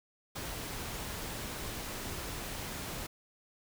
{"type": "noise", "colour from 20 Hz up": "pink", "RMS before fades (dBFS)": -40, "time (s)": [0.35, 3.07], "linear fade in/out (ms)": 10, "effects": []}